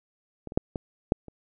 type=clicks; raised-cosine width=2 ms; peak=-24 / -25 / -6 / -17 / -6 / -29 dBFS; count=6; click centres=0.473 / 0.521 / 0.575 / 0.758 / 1.121 / 1.283 s; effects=none